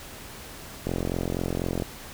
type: click train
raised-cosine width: 2 ms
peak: -14 dBFS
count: 43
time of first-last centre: 0.87-1.822 s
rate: 44.1 Hz
effects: pink hiss -42 dBFS RMS until 2.13 s